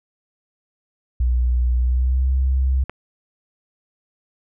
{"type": "tone with pitch glide", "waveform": "sine", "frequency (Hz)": [61.2, 65.59], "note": ["B1", "C2"], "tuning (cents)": [-15, 5], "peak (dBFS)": -15, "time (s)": [1.2, 2.84], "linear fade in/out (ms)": 5, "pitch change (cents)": 120, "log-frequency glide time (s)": [1.78, 2.31]}
{"type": "click", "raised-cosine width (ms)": 0.5, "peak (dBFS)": -17, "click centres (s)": 2.896}
{"effects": []}